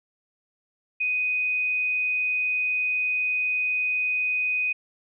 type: tone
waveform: sine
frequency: 2496 Hz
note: D#7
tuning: 5 cents sharp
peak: -22 dBFS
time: 1-4.73 s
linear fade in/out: 10 ms
effects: none